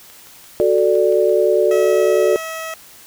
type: click train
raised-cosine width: 0.2 ms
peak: -25 dBFS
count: 8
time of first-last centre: 0.1-1.295 s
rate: 5.86 Hz
type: chord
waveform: sine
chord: D major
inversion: first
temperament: equal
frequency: 370 / 440 / 587.3 Hz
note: F#4 / A4 / D5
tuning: 0 / 0 / 0 cents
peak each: -16 dBFS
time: 0.6-2.36 s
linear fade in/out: 0 ms
type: tone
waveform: 15% pulse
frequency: 645 Hz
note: E5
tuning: 38 cents flat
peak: -19 dBFS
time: 1.71-2.74 s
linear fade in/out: 2 ms
effects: white hiss -43 dBFS RMS until 3.06 s